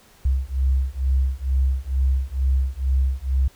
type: beating tone pair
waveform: sine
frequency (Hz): 65.1 / 67.3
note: C2 / C2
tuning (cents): -8 / +49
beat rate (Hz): 2.2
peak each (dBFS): -21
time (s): 0.25-3.48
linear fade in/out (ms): 5
effects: pink hiss -53 dBFS RMS until 3.55 s